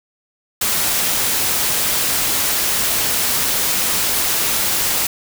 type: noise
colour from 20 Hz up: white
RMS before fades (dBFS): -18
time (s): 0.61-5.07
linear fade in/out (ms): 5
effects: none